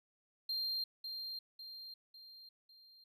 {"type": "tone with echo", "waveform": "triangle", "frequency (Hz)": 4186, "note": "C8", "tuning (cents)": 0, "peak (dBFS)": -34, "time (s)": [0.49, 0.84], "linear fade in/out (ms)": 5, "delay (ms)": 550, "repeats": 4, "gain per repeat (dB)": -6, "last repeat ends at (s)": 3.04, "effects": []}